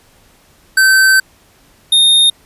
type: tone pair in turn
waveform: square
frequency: 1544 / 3679 Hz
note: G6 / A#7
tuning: -27 / -24 cents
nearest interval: octave + minor third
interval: 1503 cents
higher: second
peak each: -7 dBFS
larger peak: neither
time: 0.77-1.2 / 1.92-2.3 s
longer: first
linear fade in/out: 5 ms
effects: pink hiss -49 dBFS RMS until 2.45 s + resampled to 32000 Hz